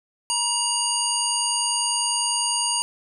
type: harmonic tone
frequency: 950 Hz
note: A#5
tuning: 33 cents sharp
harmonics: 1 / 3 / 5 / 7 / 9 / 10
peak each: -28 / -28 / -28 / -28 / -28 / -28 dBFS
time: 0.3-2.82 s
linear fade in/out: 0 ms
effects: none